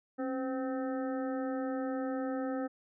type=harmonic tone with a mistuned harmonic; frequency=258.3 Hz; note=C4; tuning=22 cents flat; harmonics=1 / 2 / 3 / 5 / 6 / 7; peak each=-34 / -37 / -43 / -46 / -52 / -52 dBFS; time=0.18-2.68 s; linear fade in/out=20 ms; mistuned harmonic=1; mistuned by=+69 cents; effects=none